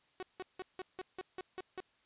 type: tone bursts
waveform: sawtooth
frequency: 371.9 Hz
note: F#4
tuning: 9 cents sharp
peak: -36 dBFS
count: 9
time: 0.2-1.803 s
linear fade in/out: 0 ms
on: 27 ms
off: 170 ms
effects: white hiss -71 dBFS RMS until 2.05 s + resampled to 8000 Hz